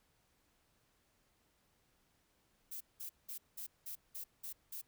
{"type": "noise bursts", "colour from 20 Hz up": "violet", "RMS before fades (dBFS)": -45, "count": 8, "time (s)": [2.71, 4.816], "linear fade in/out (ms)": 10, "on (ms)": 97, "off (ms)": 190, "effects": ["pink hiss -75 dBFS RMS until 4.87 s"]}